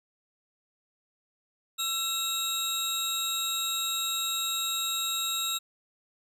25% pulse tone pair together, 1340 / 3790 Hz, E6 / A#7, +28 / +28 cents, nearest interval octave + tritone, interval 1800 cents, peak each -32 / -25 dBFS, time 1.78-5.59 s, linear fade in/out 20 ms, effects none

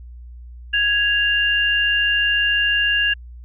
sine tone pair together, 1660 / 2794 Hz, G#6 / F7, -1 / 0 cents, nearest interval major sixth, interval 901 cents, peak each -18 dBFS, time 0.73-3.14 s, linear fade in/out 10 ms, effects added 60 Hz sine -35 dBFS peak until 3.44 s

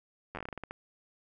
slowing click train, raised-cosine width 0.5 ms, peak -24 dBFS, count 12, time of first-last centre 0.35-0.71 s, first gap 10 ms, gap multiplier 1.22, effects none

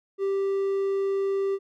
triangle tone, 392 Hz, G4, in tune, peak -21 dBFS, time 0.18-1.59 s, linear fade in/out 50 ms, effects none

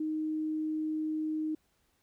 sine tone, 311.1 Hz, D#4, in tune, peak -30 dBFS, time 0-1.55 s, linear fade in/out 5 ms, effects pink hiss -73 dBFS RMS until 2.02 s

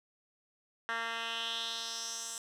10% pulse tone with band-pass filter sweep, 229.2 Hz, A#3, 29 cents flat, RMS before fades -38 dBFS, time 0.89-2.38 s, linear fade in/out 0 ms, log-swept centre 1800 to 7700 Hz, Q 3, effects none

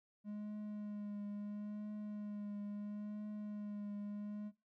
triangle tone with vibrato, 207.7 Hz, G#3, in tune, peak -40 dBFS, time 0.24-4.52 s, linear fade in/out 50 ms, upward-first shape triangle, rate 0.74 Hz, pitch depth 26 cents each way, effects noise-tail reverb RT60 0.2 s tail -17 dB re dry

